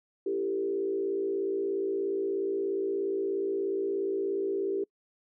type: tone with frequency modulation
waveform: sine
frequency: 392 Hz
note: G4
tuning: in tune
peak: -27 dBFS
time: 0.26-4.84 s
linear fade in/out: 5 ms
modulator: 56.9 Hz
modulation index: 0.88
effects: noise-tail reverb RT60 0.1 s tail -26 dB re dry